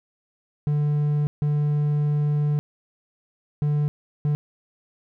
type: tone bursts at uneven times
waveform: triangle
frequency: 147.7 Hz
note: D3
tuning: 10 cents sharp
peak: -17 dBFS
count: 4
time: 0.67-1.27 / 1.42-2.59 / 3.62-3.88 / 4.25-4.35 s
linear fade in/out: 0 ms
effects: none